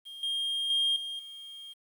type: tone with level steps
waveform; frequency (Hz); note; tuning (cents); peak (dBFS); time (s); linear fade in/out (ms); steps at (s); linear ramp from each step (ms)
triangle; 3220; G7; +46; -40 / -27 / -22 / -33 / -41; 0.05-1.74; 20; 0.23 / 0.7 / 0.96 / 1.19; 2
effects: tanh soft clip ceiling -18 dBFS + 10-bit